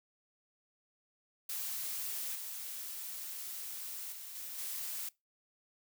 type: noise with level steps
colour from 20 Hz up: blue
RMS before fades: -39 / -43 / -47 / -44 / -40 dBFS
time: 1.49-5.09 s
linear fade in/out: 5 ms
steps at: 2.35 / 4.12 / 4.35 / 4.58 s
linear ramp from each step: 5 ms
effects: noise-tail reverb RT60 0.2 s tail -22 dB re dry